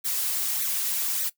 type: noise with flanger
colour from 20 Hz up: blue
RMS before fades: -27 dBFS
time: 0.04-1.3 s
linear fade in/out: 20 ms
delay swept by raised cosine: 0.49 to 6.09 ms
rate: 1.7 Hz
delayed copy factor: +0.7
effects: noise-tail reverb RT60 0.1 s tail -18 dB re dry